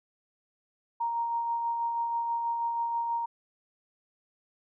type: tone with tremolo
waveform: sine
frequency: 933 Hz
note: A#5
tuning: 1 cent sharp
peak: -26 dBFS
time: 1-3.26 s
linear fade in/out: 10 ms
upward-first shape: sine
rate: 6.2 Hz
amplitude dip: 30%
effects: none